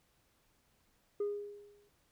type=tone with exponential decay; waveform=sine; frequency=410 Hz; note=G#4; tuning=22 cents flat; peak=-28 dBFS; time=1.2-1.89 s; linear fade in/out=5 ms; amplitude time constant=150 ms; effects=tanh soft clip ceiling -30 dBFS + pink hiss -73 dBFS RMS until 2.11 s